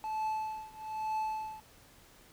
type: tone with tremolo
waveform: triangle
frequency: 870 Hz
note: A5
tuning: 20 cents flat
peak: -28 dBFS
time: 0.04-1.6 s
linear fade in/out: 0 ms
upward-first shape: triangle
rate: 1.1 Hz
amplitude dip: 95%
effects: pink hiss -59 dBFS RMS until 2.32 s